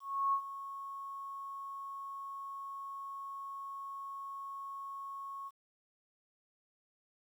sine tone with ADSR envelope, 1100 Hz, C#6, 14 cents flat, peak -27 dBFS, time 0-5.51 s, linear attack 330 ms, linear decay 78 ms, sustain -14 dB, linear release 39 ms, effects 11-bit

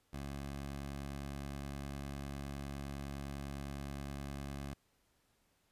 15% pulse tone, 69.8 Hz, C#2, 13 cents sharp, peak -35 dBFS, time 0.13-4.74 s, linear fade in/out 5 ms, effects pink hiss -75 dBFS RMS until 5.71 s + resampled to 32000 Hz

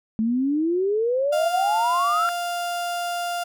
sine exponential sweep, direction up, 215.5 to 1400 Hz, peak -19 dBFS, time 0.19-2.29 s, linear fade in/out 0 ms
35% pulse tone, 698.5 Hz, F5, in tune, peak -23 dBFS, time 1.32-3.44 s, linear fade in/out 10 ms
effects none

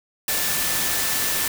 sine tone in noise, 1760 Hz, A6, in tune, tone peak -33 dBFS, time 0.28-1.48 s, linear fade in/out 2 ms, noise white, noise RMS -23 dBFS, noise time 0.28-1.48 s, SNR -13 dB, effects none

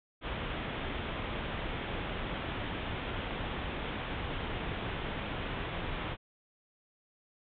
pink low-pass noise, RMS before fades -37 dBFS, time 0.21-6.17 s, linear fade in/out 50 ms, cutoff 3600 Hz, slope 96 dB/octave, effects none

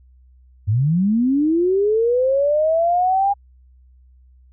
sine linear sweep, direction up, 95.4 to 811 Hz, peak -14 dBFS, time 0.67-3.34 s, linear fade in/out 20 ms, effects added 63 Hz sine -47 dBFS peak until 4.52 s

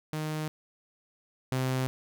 sawtooth tone pair in turn, 154.6 / 129.83 Hz, D#3 / C3, -11 / -13 cents, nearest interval minor third, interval 302 cents, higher first, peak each -27 / -23 dBFS, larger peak second, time 0.13-0.48 / 1.52-1.87 s, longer neither, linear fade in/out 0 ms, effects none

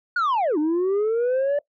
sine linear two-way sweep, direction down then up, 1480 to 293.7 to 586 Hz, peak -16 dBFS, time 0.16-1.59 s, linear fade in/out 5 ms, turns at 0.58 s, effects noise-tail reverb RT60 0.1 s tail -21 dB re dry + tanh soft clip ceiling -18 dBFS

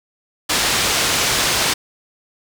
white low-pass noise, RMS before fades -18 dBFS, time 0.49-1.74 s, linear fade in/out 10 ms, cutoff 6200 Hz, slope 12 dB/octave, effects none

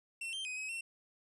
45% pulse tone with pitch steps, 2705 / 3146 / 2509 / 2546 / 2709 Hz, E7 / G7 / D#7 / D#7 / E7, +44 / +6 / +14 / +39 / +47 cents, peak -38 dBFS, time 0.21-0.81 s, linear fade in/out 5 ms, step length 120 ms, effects resampled to 24000 Hz

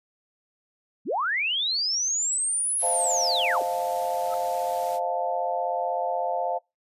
sine linear two-way sweep, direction up then down, 148.5 to 10840 to 180.3 Hz, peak -23 dBFS, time 1.05-3.63 s, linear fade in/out 50 ms, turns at 2.84 s
white noise, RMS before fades -43 dBFS, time 2.78-5 s, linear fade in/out 50 ms
sine chord, F dominant seventh, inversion second, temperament equal, 523.3 / 622.3 / 698.5 / 880 Hz, C5 / Eb5 / F5 / A5, 0 / 0 / 0 / 0 cents, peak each -31 / -33 / -27 / -31 dBFS, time 2.82-6.59 s, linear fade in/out 20 ms
sine tone with exponential growth, 1301 Hz, E6, 23 cents flat, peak -31 dBFS, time 4.26-4.34 s, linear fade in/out 0 ms, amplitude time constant 16 ms
effects noise-tail reverb RT60 0.2 s tail -24 dB re dry + resampled to 32000 Hz

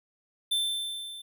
square tone with level ramp, 3548 Hz, A7, 14 cents sharp, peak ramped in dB -24 to -41 dBFS, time 0.51-1.22 s, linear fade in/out 10 ms, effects none

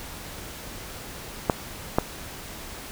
clicks, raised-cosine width 1 ms, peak -4 dBFS, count 2, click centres 1.498 / 1.985 s, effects pink hiss -39 dBFS RMS until 2.91 s

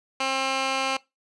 15% pulse tone with band-pass filter, 266.5 Hz, C4, 32 cents sharp, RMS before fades -26 dBFS, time 0.2-0.97 s, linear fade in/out 5 ms, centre 2500 Hz, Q 0.71, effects noise-tail reverb RT60 0.2 s tail -21 dB re dry + resampled to 24000 Hz

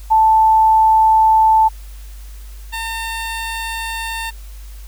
sine / 15% pulse tone pair in turn, 880 / 905.8 Hz, A5 / A#5, 0 / -50 cents, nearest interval minor second, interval 50 cents, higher second, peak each -8 / -16 dBFS, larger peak first, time 0.1-1.69 / 2.72-4.31 s, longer neither, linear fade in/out 20 ms, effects added 50 Hz sine -31 dBFS peak until 4.87 s + white hiss -46 dBFS RMS until 4.87 s

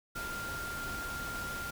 sine tone in noise, 1395 Hz, F6, 2 cents flat, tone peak -38 dBFS, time 0.15-1.71 s, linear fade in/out 10 ms, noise pink, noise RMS -42 dBFS, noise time 0.15-1.71 s, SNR +1 dB, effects none

